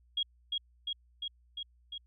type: tone with echo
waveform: sine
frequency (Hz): 3292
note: G#7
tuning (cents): -16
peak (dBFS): -28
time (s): 0.17-0.23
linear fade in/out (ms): 5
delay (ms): 350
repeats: 5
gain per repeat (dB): -2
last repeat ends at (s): 1.98
effects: added 60 Hz sine -62 dBFS peak until 2.06 s